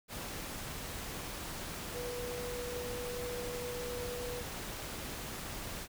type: tone in noise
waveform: sine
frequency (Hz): 488.5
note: B4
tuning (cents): -19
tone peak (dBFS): -39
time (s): 1.92-4.44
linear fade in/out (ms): 50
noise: pink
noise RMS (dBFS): -42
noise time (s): 0.08-5.88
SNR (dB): 0
effects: none